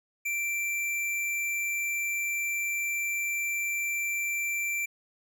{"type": "tone with hard clipping", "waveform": "sine", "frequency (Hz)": 2349, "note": "D7", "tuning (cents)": 0, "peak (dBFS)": -29, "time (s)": [0.25, 4.86], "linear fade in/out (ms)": 10, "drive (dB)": 18, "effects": []}